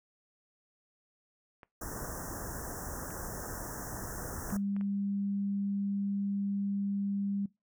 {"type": "clicks", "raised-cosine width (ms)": 0.5, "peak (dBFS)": -35, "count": 5, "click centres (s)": [1.632, 3.107, 4.503, 4.765, 4.811]}
{"type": "band-stop noise", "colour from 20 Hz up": "pink", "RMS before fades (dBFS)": -40, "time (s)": [1.81, 4.57], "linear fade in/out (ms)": 5, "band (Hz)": [1800, 5500], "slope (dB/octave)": 96}
{"type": "tone", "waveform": "sine", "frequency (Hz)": 199.6, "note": "G3", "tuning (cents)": 32, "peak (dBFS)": -30, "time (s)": [4.52, 7.46], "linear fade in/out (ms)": 5}
{"effects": ["noise-tail reverb RT60 0.2 s tail -21 dB re dry"]}